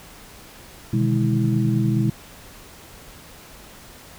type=tone cluster; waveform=sine; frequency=124.4 / 149.4 / 158.9 / 206.1 / 324.2 Hz; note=B2 / D3 / D#3 / G#3 / E4; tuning=+13 / +30 / +37 / -13 / -29 cents; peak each=-20 / -27 / -29 / -22 / -26 dBFS; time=0.93-2.1 s; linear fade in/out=5 ms; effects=pink hiss -44 dBFS RMS until 4.18 s